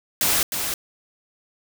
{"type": "noise with echo", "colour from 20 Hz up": "white", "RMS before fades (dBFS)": -20, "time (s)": [0.21, 0.43], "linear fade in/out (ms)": 2, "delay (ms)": 310, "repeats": 1, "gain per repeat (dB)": -6, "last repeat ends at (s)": 0.74, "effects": []}